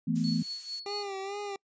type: chord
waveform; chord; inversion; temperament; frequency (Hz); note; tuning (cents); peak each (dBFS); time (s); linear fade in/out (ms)
sine; E suspended fourth; none; just; 164.81 / 219.8 / 247.2; E3 / A3 / B3; 0 / -2 / +2; -30; 0.07-0.43; 10
type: noise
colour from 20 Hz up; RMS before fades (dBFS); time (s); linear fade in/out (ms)
violet; -39; 0.15-0.8; 10
type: tone with tremolo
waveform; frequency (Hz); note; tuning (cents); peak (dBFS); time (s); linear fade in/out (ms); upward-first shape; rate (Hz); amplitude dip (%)
sine; 4391; C#8; -17; -33; 0.24-1.03; 2; triangle; 4.5; 85
type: tone with vibrato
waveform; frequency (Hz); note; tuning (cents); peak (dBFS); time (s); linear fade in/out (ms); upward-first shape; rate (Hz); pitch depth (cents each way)
25% pulse; 398.3; G4; +28; -31; 0.86-1.56; 2; sine; 2.3; 60
effects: noise-tail reverb RT60 0.1 s tail -26 dB re dry + resampled to 16000 Hz